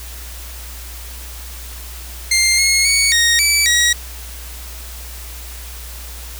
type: tone with pitch steps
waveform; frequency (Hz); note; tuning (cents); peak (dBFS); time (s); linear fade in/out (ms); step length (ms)
15% pulse; 2106 / 2163 / 2235 / 1867 / 2306 / 1907; C7 / C#7 / C#7 / A#6 / D7 / A#6; +11 / -43 / +14 / +2 / -32 / +39; -5; 2.31-3.93; 5; 270
effects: added 60 Hz sine -31 dBFS peak until 6.39 s + white hiss -35 dBFS RMS until 6.39 s